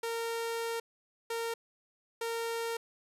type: tone bursts at uneven times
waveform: sawtooth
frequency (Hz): 460.5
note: A#4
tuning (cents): -21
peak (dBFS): -29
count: 3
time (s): 0.03-0.8 / 1.3-1.54 / 2.21-2.77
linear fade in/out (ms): 5
effects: resampled to 32000 Hz